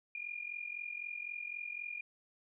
sine tone with amplitude modulation, 2422 Hz, D#7, 47 cents flat, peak -36 dBFS, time 0.15-2.01 s, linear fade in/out 2 ms, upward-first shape sine, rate 43.9 Hz, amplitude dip 80%, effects none

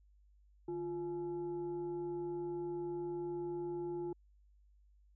sine tone with frequency modulation, 349.2 Hz, F4, in tune, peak -37 dBFS, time 0.68-4.13 s, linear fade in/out 5 ms, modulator 500 Hz, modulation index 0.43, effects added 50 Hz sine -63 dBFS peak until 5.15 s

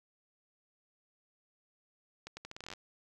accelerating click train, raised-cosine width 0.2 ms, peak -27 dBFS, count 13, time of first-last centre 2.27-2.736 s, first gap 100 ms, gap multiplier 0.8, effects none

